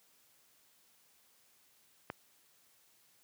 click, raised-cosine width 0.5 ms, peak -23 dBFS, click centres 2.101 s, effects white hiss -68 dBFS RMS until 3.23 s + high-pass 80 Hz 12 dB/octave

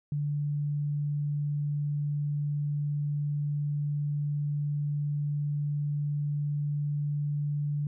sine tone, 146.2 Hz, D3, 7 cents flat, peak -27 dBFS, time 0.12-7.87 s, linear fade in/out 2 ms, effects none

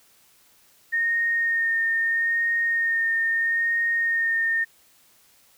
sine tone with vibrato, 1840 Hz, A#6, 23 cents flat, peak -20 dBFS, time 0.92-4.65 s, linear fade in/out 20 ms, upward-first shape sine, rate 0.77 Hz, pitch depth 14 cents each way, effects white hiss -58 dBFS RMS until 5.57 s

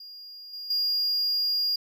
triangle tone with level steps, 4831 Hz, D8, 48 cents sharp, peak -40 / -34 / -22 dBFS, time 0-1.76 s, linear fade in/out 5 ms, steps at 0.53 / 0.7 s, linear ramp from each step 5 ms, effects none

